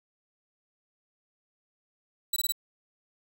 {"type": "tone bursts", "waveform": "15% pulse", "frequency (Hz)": 3951, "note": "B7", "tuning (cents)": 0, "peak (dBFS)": -18, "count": 4, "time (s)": [2.33, 2.522], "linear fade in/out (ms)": 5, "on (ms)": 33, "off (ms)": 20, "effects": []}